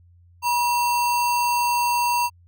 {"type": "tone with sample-and-hold", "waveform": "sine", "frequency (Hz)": 962, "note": "B5", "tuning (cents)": -46, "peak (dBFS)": -18, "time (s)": [0.42, 2.3], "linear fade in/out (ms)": 50, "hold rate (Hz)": 3675, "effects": ["added 87 Hz sine -50 dBFS peak until 2.47 s"]}